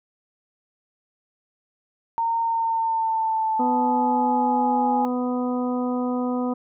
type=tone with pitch glide; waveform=sine; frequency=918 to 832.1 Hz; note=A#5 to G#5; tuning=-27 to +3 cents; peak=-20 dBFS; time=2.18-5.05 s; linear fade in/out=0 ms; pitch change=-170 cents; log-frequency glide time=2.42-4.93 s
type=harmonic tone; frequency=248.8 Hz; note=B3; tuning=13 cents sharp; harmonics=1 / 2 / 3 / 4 / 5; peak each=-23 / -29 / -33 / -35 / -37 dBFS; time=3.59-6.54 s; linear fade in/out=10 ms
effects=none